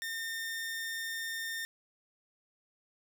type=tone; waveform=sawtooth; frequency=1817 Hz; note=A#6; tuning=45 cents flat; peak=-32 dBFS; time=0.02-1.65 s; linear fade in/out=0 ms; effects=none